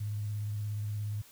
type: tone with vibrato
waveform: sine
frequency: 104.7 Hz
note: G#2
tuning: 15 cents sharp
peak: -32 dBFS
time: 0-1.22 s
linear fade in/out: 10 ms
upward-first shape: triangle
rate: 17 Hz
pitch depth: 36 cents each way
effects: white hiss -57 dBFS RMS until 1.31 s